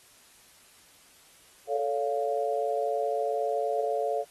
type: chord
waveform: sine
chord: A augmented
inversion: none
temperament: equal with one note detuned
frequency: 440 / 564.1 / 698.5 Hz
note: A4 / C#5 / E#5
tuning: 0 / +30 / 0 cents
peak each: -30 dBFS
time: 1.67-4.25 s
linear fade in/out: 50 ms
effects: white hiss -57 dBFS RMS until 4.3 s + AAC 32 kbps